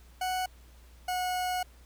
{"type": "tone pair in turn", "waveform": "40% pulse", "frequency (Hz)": [740, 730.2], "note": ["F#5", "F#5"], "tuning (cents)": [0, -23], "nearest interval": "unison", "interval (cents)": 23, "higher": "first", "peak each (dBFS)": -28, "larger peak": "neither", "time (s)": [[0.21, 0.46], [1.08, 1.63]], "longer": "second", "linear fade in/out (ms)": 5, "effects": ["added 60 Hz sine -52 dBFS peak until 1.85 s", "pink hiss -61 dBFS RMS until 1.85 s"]}